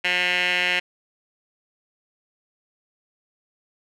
15% pulse tone with band-pass filter, 179.3 Hz, F3, 46 cents sharp, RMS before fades -22 dBFS, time 0.04-0.8 s, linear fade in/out 10 ms, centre 2400 Hz, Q 9.3, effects none

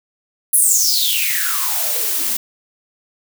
blue noise with high-pass filter sweep, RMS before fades -17 dBFS, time 0.53-2.37 s, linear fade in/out 5 ms, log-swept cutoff 11000 to 210 Hz, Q 8.9, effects none

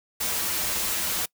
white noise with comb filter, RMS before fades -27 dBFS, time 0.2-1.26 s, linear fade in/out 10 ms, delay 7.4 ms, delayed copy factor -0.6, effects noise-tail reverb RT60 0.1 s tail -24 dB re dry

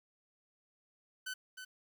sawtooth tone with echo, 1511 Hz, F#6, 36 cents sharp, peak -35 dBFS, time 1.26-1.34 s, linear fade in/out 10 ms, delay 310 ms, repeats 1, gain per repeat -7 dB, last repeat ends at 1.65 s, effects 11-bit

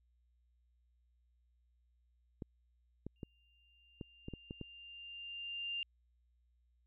clicks, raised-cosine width 3 ms, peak -30 dBFS, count 8, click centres 2.422 / 3.066 / 3.232 / 4.012 / 4.284 / 4.337 / 4.509 / 4.613 s
sine tone with exponential growth, 2794 Hz, F7, in tune, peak -36 dBFS, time 3.16-5.83 s, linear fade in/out 1 ms, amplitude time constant 580 ms
effects added 60 Hz sine -70 dBFS peak until 6.86 s

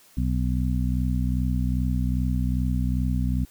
harmonic tone, 62.5 Hz, B1, 21 cents sharp, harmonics 1 / 2 / 3 / 4, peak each -24 / -27 / -29 / -30 dBFS, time 0.17-3.45 s, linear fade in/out 5 ms, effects white hiss -55 dBFS RMS until 3.5 s

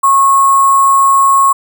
sine tone with sample-and-hold, 1093 Hz, C#6, 25 cents flat, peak -5 dBFS, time 0.03-1.53 s, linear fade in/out 10 ms, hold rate 8820 Hz, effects none

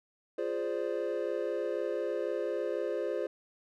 triangle chord, D half-diminished seventh, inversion first, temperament equal, 349.2 / 415.3 / 523.3 / 587.3 Hz, F4 / Ab4 / C5 / D5, 0 / 0 / 0 / 0 cents, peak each -35 / -34 / -33 / -36 dBFS, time 0.38-3.27 s, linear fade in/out 5 ms, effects none

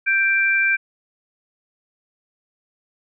sine tone pair together, 1572 / 2355 Hz, G6 / D7, +4 / +4 cents, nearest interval perfect fifth, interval 700 cents, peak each -18 dBFS, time 0.06-0.77 s, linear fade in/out 20 ms, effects none

